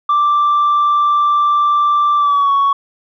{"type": "tone with pitch glide", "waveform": "sine", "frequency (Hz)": [1174.7, 1115.2], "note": ["D6", "C#6"], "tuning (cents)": [0, 10], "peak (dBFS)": -8, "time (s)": [0.09, 2.73], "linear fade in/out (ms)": 5, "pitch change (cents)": -90, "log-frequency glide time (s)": [2.17, 2.51], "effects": ["tanh soft clip ceiling -8 dBFS"]}